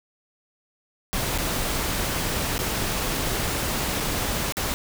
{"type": "noise with dropouts", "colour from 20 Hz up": "pink", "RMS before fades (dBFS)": -26, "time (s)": [1.13, 4.74], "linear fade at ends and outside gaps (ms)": 0, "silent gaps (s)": [[1.377, 1.385], [2.58, 2.59], [4.001, 4.005], [4.523, 4.569]], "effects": []}